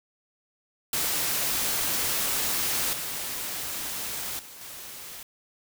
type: noise with level steps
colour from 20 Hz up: white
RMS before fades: -27 / -33 / -45 / -41 dBFS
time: 0.93-5.23 s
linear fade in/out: 2 ms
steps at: 2.93 / 4.39 / 4.61 s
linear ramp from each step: 2 ms
effects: none